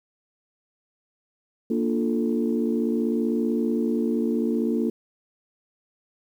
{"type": "chord", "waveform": "sine", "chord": "Bb major seventh", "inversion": "none", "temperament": "equal", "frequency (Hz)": [233.1, 293.7, 349.2, 440], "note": ["Bb3", "D4", "F4", "A4"], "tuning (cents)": [0, 0, 0, 0], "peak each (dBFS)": [-23, -28, -28, -29], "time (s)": [1.7, 4.9], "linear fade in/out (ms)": 5, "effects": ["tanh soft clip ceiling -11 dBFS", "9-bit"]}